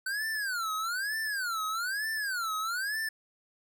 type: tone with vibrato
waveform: square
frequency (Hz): 1503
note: F#6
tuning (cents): +27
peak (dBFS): -31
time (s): 0.06-3.09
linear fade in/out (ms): 5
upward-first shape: sine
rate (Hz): 1.1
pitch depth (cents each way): 290
effects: none